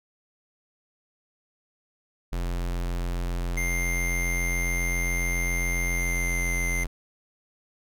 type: tone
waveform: square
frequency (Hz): 43.65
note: F1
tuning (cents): 0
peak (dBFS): -27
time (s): 2.32-6.87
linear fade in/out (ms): 10
type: tone with pitch glide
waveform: square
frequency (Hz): 2100 to 2085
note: C7 to C7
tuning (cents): +6 to -7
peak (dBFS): -28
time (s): 3.57-6.84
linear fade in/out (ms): 5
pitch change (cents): -13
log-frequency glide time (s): 5.95-6.51
effects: none

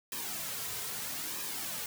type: noise with flanger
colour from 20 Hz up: white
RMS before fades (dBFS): -38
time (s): 0.12-1.86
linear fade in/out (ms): 2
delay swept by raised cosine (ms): 1.4 to 3.6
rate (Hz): 0.78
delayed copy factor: -0.6
effects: none

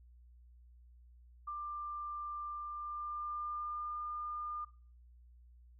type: tone with pitch glide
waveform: sine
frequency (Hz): 1188 to 1207.4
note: D6 to D6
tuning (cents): +20 to +48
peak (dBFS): -38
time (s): 1.47-4.65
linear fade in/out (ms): 10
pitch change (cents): +28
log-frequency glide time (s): 2.44-4.03
effects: noise-tail reverb RT60 0.4 s tail -18 dB re dry + added 60 Hz sine -57 dBFS peak until 5.79 s

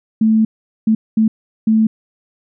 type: tone bursts at uneven times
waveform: sine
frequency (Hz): 220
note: A3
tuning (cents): 0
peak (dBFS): -9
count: 4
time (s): 0.21-0.45 / 0.87-0.95 / 1.17-1.28 / 1.67-1.87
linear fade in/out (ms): 5
effects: none

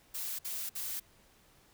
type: noise bursts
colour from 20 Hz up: blue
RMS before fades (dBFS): -38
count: 3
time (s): 0.14-1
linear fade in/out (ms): 10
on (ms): 250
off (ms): 55
effects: pink hiss -64 dBFS RMS until 1.73 s

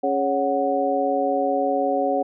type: harmonic tone with a mistuned harmonic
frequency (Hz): 138.59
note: C#3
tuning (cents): 0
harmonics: 2 / 3 / 4 / 5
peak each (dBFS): -26 / -27 / -23 / -23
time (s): 0.03-2.23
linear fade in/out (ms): 10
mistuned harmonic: 5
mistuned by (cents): +110
effects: none

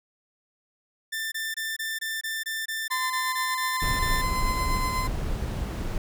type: tone bursts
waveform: sawtooth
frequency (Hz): 1781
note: A6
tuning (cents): +21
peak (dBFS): -25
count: 14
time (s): 1.12-4.219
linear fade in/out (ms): 10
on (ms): 200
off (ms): 23
type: tone with tremolo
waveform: 35% pulse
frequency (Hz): 1028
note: C6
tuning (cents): -31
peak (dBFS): -24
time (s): 2.9-5.08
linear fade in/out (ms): 20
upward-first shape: sine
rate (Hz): 8.3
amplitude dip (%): 30
type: noise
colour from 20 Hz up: brown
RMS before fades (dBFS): -28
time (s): 3.82-5.98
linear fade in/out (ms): 2
effects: none

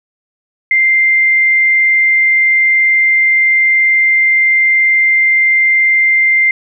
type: tone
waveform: sine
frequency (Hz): 2093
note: C7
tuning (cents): 0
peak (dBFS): -7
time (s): 0.71-6.51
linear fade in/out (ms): 2
effects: none

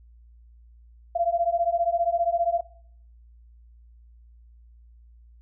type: beating tone pair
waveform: sine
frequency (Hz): 677 / 692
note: E5 / F5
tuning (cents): +46 / -16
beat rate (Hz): 15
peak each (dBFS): -24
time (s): 1.15-2.61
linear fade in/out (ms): 10
effects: noise-tail reverb RT60 0.7 s tail -21 dB re dry + added 58 Hz sine -49 dBFS peak until 5.41 s

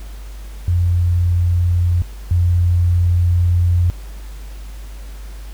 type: tone pair in turn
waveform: sine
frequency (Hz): 87.7 / 87.7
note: F2 / F2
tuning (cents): +8 / +8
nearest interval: unison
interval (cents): 0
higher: neither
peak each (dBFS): -12 / -11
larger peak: second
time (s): 0.68-2.02 / 2.31-3.9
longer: second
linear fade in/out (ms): 0
effects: added 50 Hz sine -29 dBFS peak until 5.53 s + pink hiss -44 dBFS RMS until 5.53 s

